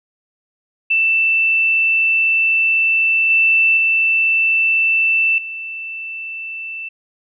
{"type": "tone with level steps", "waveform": "sine", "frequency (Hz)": 2662, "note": "E7", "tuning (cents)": 16, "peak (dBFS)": [-12, -10, -12, -25], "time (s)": [0.9, 6.89], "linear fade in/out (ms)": 10, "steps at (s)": [3.3, 3.77, 5.38], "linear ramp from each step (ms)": 2, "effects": []}